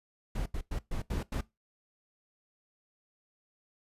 brown noise bursts at uneven times, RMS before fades -33 dBFS, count 6, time 0.35-0.46 / 0.54-0.61 / 0.71-0.79 / 0.91-1.02 / 1.1-1.23 / 1.32-1.41 s, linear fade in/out 5 ms, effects noise-tail reverb RT60 0.2 s tail -20 dB re dry + resampled to 32000 Hz

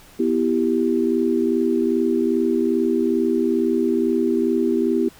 sine chord, E minor, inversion second, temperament equal, 246.9 / 329.6 / 392 Hz, B3 / E4 / G4, 0 / 0 / 0 cents, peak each -21 dBFS, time 0.19-5.09 s, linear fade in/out 10 ms, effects pink hiss -48 dBFS RMS until 5.19 s

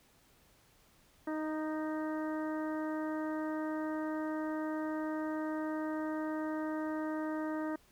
harmonic tone with a mistuned harmonic, 311.1 Hz, D#4, in tune, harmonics 1 / 2 / 3 / 4 / 5 / 6, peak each -35 / -41 / -45 / -47 / -49 / -51 dBFS, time 1.27-7.76 s, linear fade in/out 5 ms, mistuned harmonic 4, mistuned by -16 cents, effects pink hiss -66 dBFS RMS until 7.91 s

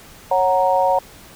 sine chord, F# major, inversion second, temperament equal with one note detuned, 550.2 / 740 / 932.3 Hz, C#5 / F#5 / A#5, -13 / 0 / 0 cents, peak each -18 dBFS, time 0.31-0.99 s, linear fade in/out 5 ms, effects pink hiss -43 dBFS RMS until 1.35 s

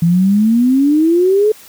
sine exponential sweep, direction up, 164.81 to 437.3 Hz, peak -8 dBFS, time 0.02-1.52 s, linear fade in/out 5 ms, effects white hiss -40 dBFS RMS until 1.68 s

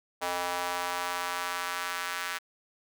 square tone with high-pass filter sweep, 88.7 Hz, F2, 27 cents sharp, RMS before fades -33 dBFS, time 0.21-2.39 s, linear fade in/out 20 ms, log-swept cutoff 730 to 1500 Hz, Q 1.6, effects none

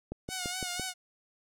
click train, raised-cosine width 2 ms, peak -23 dBFS, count 5, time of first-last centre 0.12-0.797 s, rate 5.91 Hz
5% pulse tone with vibrato, 730 Hz, F#5, 24 cents flat, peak -22 dBFS, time 0.28-0.94 s, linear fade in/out 50 ms, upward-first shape sine, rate 4 Hz, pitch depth 54 cents each way
effects none

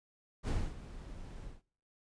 brown noise with ADSR envelope, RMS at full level -31 dBFS, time 0.43-1.62 s, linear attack 52 ms, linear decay 250 ms, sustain -15 dB, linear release 170 ms, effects noise-tail reverb RT60 0.5 s tail -23 dB re dry + resampled to 22050 Hz

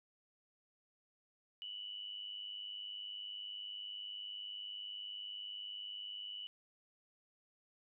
sine tone with amplitude modulation, 2960 Hz, F#7, in tune, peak -40 dBFS, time 1.62-6.47 s, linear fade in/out 0 ms, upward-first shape sine, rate 100 Hz, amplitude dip 75%, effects none

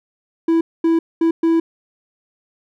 triangle tone bursts at uneven times, 329.6 Hz, E4, in tune, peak -10 dBFS, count 4, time 0.48-0.61 / 0.84-0.99 / 1.21-1.31 / 1.43-1.6 s, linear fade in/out 5 ms, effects none

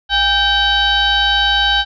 sine tone with frequency modulation, 2317 Hz, D7, 24 cents flat, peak -11 dBFS, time 0.09-1.85 s, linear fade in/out 50 ms, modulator 754 Hz, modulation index 2.3, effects none

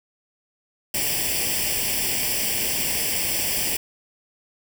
white noise with comb filter, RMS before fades -24 dBFS, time 0.94-3.77 s, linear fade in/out 5 ms, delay 0.38 ms, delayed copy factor +0.85, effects none

